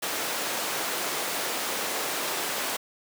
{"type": "high-pass noise", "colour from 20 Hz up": "pink", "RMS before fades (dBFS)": -30, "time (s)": [0.02, 2.77], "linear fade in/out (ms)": 10, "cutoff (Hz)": 420, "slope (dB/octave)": 12, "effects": []}